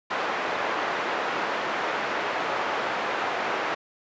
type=band-pass noise; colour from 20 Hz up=pink; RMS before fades=-28 dBFS; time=0.1-3.75 s; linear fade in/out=10 ms; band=550 to 1900 Hz; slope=12 dB/octave; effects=resampled to 16000 Hz